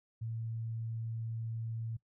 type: tone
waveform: sine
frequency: 113.5 Hz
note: A#2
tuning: 46 cents flat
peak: -36 dBFS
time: 0.21-1.97 s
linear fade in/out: 10 ms
effects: noise-tail reverb RT60 0.1 s tail -20 dB re dry